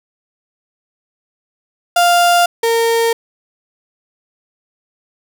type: tone pair in turn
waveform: 35% pulse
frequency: 698.5 / 459.9 Hz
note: F5 / A#4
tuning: 0 / -23 cents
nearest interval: perfect fifth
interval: 723 cents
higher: first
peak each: -7 / -10 dBFS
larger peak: first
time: 1.96-2.46 / 2.63-3.13 s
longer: neither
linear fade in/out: 5 ms
effects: none